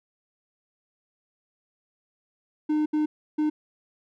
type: tone bursts at uneven times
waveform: triangle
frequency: 304.3 Hz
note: D#4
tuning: 38 cents flat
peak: -19 dBFS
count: 3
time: 2.69-2.86 / 2.93-3.06 / 3.38-3.5 s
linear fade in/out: 10 ms
effects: none